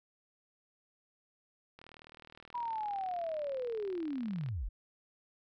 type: click train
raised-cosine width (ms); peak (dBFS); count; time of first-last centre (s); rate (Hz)
0.3; -36; 107; 1.79-4.487; 39.3
type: linear sweep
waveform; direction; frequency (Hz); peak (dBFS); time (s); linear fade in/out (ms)
sine; down; 978 to 32.7; -34; 2.54-4.69; 10
effects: none